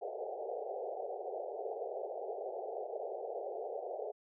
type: band-pass noise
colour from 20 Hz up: pink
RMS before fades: -41 dBFS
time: 0.01-4.12 s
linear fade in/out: 20 ms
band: 390 to 780 Hz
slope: 96 dB/octave
effects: none